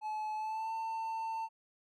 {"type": "tone with pitch glide", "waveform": "triangle", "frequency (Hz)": [859, 896.5], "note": ["A5", "A5"], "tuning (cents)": [-42, 32], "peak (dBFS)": -33, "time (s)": [0.01, 1.49], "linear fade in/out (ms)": 50, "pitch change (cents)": 74, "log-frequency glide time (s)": [0.35, 0.73], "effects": []}